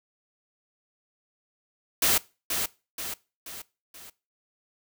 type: noise with echo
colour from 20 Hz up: white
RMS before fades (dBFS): -22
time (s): 2.02-2.18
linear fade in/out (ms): 5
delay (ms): 480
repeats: 4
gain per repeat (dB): -6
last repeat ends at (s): 4.1
effects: noise-tail reverb RT60 0.3 s tail -21 dB re dry